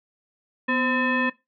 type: tone with frequency modulation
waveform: sine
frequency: 1021 Hz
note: C6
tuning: 43 cents flat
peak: -20 dBFS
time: 0.68-1.3 s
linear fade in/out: 10 ms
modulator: 772 Hz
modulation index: 1.7
effects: noise-tail reverb RT60 0.2 s tail -19 dB re dry